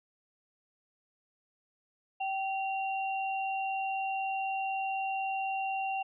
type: tone pair together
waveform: sine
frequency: 774 / 2758 Hz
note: G5 / F7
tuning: -22 / -22 cents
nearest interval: octave + minor seventh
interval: 2200 cents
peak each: -31 / -38 dBFS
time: 2.2-6.03 s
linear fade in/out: 10 ms
effects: none